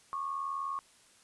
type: tone pair together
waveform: sine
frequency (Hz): 1100 / 1180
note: C#6 / D6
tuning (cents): -14 / +8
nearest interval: minor second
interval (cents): 122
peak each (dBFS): -34 / -40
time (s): 0.13-0.79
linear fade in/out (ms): 0
effects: white hiss -62 dBFS RMS until 1.23 s + resampled to 24000 Hz